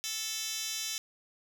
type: tone with high-pass filter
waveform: 10% pulse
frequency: 440 Hz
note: A4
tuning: in tune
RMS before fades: -36 dBFS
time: 0.04-0.98 s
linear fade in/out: 0 ms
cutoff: 4300 Hz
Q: 5.6
effects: none